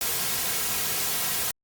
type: noise with comb filter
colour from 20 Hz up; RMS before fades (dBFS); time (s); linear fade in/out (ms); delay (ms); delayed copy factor
white; -27; 0.01-1.51; 2; 3.4; -0.5
effects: Opus 48 kbps